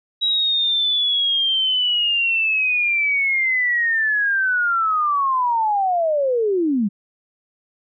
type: linear sweep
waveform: sine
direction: down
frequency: 3869 to 189.2 Hz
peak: -16 dBFS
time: 0.21-6.89 s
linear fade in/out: 20 ms
effects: none